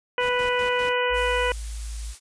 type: harmonic tone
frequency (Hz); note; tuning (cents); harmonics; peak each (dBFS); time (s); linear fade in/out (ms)
493.9; B4; 0; 1 / 2 / 3 / 4 / 5 / 6; -24 / -27 / -29 / -30 / -31 / -32; 0.18-1.52; 2
type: noise with tremolo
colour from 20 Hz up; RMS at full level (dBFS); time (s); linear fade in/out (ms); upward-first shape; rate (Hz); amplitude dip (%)
pink; -39; 0.19-0.95; 50; square; 5; 70
type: tone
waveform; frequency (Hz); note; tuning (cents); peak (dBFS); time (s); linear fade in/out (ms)
sine; 55; A1; 0; -30; 1.09-2.15; 50
type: noise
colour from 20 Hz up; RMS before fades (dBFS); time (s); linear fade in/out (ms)
blue; -38; 1.13-2.2; 50
effects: resampled to 22050 Hz